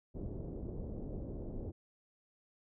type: low-pass noise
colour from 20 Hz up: pink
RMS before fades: -42 dBFS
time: 0.14-1.72 s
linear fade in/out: 20 ms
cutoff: 500 Hz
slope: 24 dB/octave
effects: none